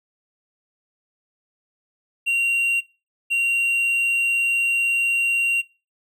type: tone pair in turn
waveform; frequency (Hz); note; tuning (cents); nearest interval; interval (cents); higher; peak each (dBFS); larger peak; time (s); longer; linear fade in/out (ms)
triangle; 2758 / 2758; F7 / F7; -22 / -22; unison; 0; neither; -16; neither; 2.26-2.81 / 3.3-5.62; second; 20
effects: noise-tail reverb RT60 0.3 s tail -20 dB re dry